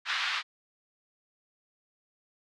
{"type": "band-pass noise", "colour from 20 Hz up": "pink", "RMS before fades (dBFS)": -31, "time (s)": [0.05, 0.43], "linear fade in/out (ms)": 50, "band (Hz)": [1200, 4200], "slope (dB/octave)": 24, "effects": []}